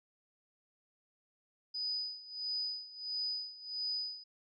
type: tone with tremolo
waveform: sine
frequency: 4978 Hz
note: D#8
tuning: in tune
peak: -33 dBFS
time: 1.74-4.24 s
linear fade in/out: 10 ms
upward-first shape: sine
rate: 1.5 Hz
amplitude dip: 85%
effects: none